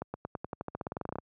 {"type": "accelerating click train", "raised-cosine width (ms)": 1, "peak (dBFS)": -21, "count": 19, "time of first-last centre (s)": [0.02, 1.186], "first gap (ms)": 120, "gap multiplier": 0.92, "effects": ["high-pass 80 Hz 12 dB/octave"]}